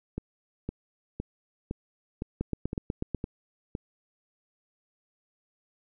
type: two click trains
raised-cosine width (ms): 3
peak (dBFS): -16 / -19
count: 7 / 8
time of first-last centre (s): 2.41-3.147 / 0.18-3.751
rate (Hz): 8.14 / 1.96
effects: none